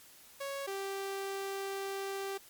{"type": "tone pair in turn", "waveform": "sawtooth", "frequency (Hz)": [554, 391.7], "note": ["C#5", "G4"], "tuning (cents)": [-1, -1], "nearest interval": "tritone", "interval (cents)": 600, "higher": "first", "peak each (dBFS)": [-33, -32], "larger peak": "second", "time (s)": [[0.4, 0.67], [0.67, 2.38]], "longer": "second", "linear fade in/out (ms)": 10, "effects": ["white hiss -57 dBFS RMS until 2.49 s", "MP3 96 kbps"]}